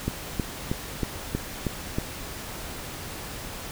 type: click train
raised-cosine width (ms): 3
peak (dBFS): -12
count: 7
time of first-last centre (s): 0.08-1.985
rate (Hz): 3.15
effects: pink hiss -37 dBFS RMS until 3.71 s